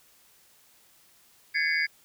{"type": "tone cluster", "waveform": "sine", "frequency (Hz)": [1653, 1745, 2061, 2218, 4831], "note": ["G#6", "A6", "C7", "C#7", "D8"], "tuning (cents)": [-9, -15, -27, 0, 48], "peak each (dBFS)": [-30, -32, -29, -28, -34], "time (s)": [1.54, 1.87], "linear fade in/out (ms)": 20, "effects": ["white hiss -60 dBFS RMS until 2.04 s"]}